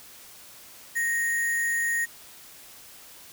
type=tone with sample-and-hold; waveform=sine; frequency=1866 Hz; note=A#6; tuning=1 cent sharp; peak=-23 dBFS; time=0.95-2.06 s; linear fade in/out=20 ms; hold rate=8820 Hz; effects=white hiss -48 dBFS RMS until 3.32 s